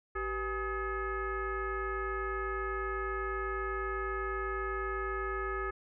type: tone with frequency modulation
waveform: sine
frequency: 826 Hz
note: G#5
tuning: 10 cents flat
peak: -32 dBFS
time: 0.15-5.71 s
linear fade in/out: 10 ms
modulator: 440 Hz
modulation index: 2.1
effects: none